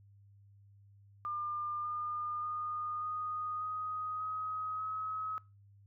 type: tone with pitch steps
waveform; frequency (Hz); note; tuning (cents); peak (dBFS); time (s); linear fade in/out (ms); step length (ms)
sine; 1200 / 1212.5 / 1225.2 / 1238 / 1251 / 1264 / 1277.2; D6 / D#6 / D#6 / D#6 / D#6 / D#6 / D#6; +37 / -45 / -27 / -9 / +9 / +27 / +45; -35; 1.25-5.38; 0; 590
effects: noise-tail reverb RT60 0.3 s tail -23 dB re dry + added 100 Hz sine -58 dBFS peak until 5.86 s